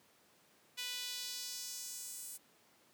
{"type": "tone with high-pass filter sweep", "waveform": "sawtooth", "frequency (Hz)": 493.9, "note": "B4", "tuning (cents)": 0, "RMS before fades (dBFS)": -44, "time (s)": [0.77, 2.38], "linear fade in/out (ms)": 20, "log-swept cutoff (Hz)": [2900, 9400], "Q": 1.7, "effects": ["pink hiss -67 dBFS RMS until 2.93 s", "high-pass 200 Hz 12 dB/octave"]}